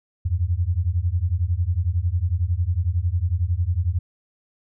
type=beating tone pair; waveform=sine; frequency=82.41 / 93.41 Hz; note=E2 / F#2; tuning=0 / +17 cents; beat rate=11 Hz; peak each=-22 dBFS; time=0.25-3.99 s; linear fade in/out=10 ms; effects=none

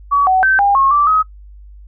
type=tone with pitch steps; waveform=sine; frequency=1134 / 751 / 1547 / 804 / 1086 / 1167 / 1269 Hz; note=C#6 / F#5 / G6 / G5 / C#6 / D6 / D#6; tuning=+39 / +26 / -23 / +44 / -36 / -11 / +34 cents; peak=-9 dBFS; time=0.11-1.23 s; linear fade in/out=20 ms; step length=160 ms; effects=noise-tail reverb RT60 0.1 s tail -22 dB re dry + added 50 Hz sine -35 dBFS peak until 1.87 s

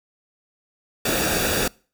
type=noise with comb filter; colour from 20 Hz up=pink; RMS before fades=-22 dBFS; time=1.05-1.68 s; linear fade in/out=5 ms; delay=0.96 ms; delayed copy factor=-0.65; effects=noise-tail reverb RT60 0.4 s tail -25 dB re dry

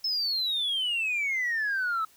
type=exponential sweep; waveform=sine; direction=down; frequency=5280 to 1283 Hz; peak=-24 dBFS; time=0.04-2.05 s; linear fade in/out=5 ms; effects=tanh soft clip ceiling -23 dBFS + white hiss -59 dBFS RMS until 2.16 s

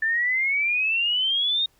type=exponential sweep; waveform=sine; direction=up; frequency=1760 to 3729 Hz; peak=-20 dBFS; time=0.02-1.66 s; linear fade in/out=5 ms; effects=pink hiss -63 dBFS RMS until 1.79 s

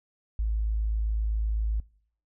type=tone; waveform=sine; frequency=53.9 Hz; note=A1; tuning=35 cents flat; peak=-24 dBFS; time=0.39-1.8 s; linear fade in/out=0 ms; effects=noise-tail reverb RT60 0.6 s tail -24 dB re dry

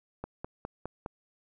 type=click train; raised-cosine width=1 ms; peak=-22 dBFS; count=5; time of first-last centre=0.24-1.061 s; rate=4.87 Hz; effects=none

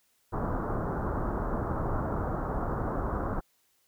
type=low-pass noise; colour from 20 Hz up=pink; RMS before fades=-31 dBFS; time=0.32-3.41 s; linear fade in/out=20 ms; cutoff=1400 Hz; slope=48 dB/octave; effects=white hiss -70 dBFS RMS until 3.87 s

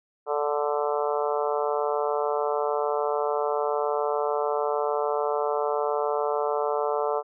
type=harmonic tone; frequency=146.83 Hz; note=D3; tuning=in tune; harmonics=3 / 4 / 5 / 6 / 7 / 8 / 9; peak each=-27 / -29 / -31 / -33 / -34 / -35 / -36 dBFS; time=0.26-7.23 s; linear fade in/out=50 ms; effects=none

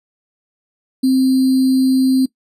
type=tone with sample-and-hold; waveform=sine; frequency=261.6 Hz; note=C4; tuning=in tune; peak=-10 dBFS; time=1.03-2.26 s; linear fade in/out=10 ms; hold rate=4410 Hz; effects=noise-tail reverb RT60 0.1 s tail -20 dB re dry + resampled to 32000 Hz

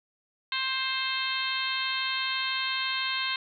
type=harmonic tone; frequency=526 Hz; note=C5; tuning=9 cents sharp; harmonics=2 / 3 / 4 / 5 / 6 / 7 / 8; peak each=-35 / -35 / -35 / -35 / -35 / -35 / -35 dBFS; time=0.52-3.36 s; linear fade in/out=2 ms; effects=none

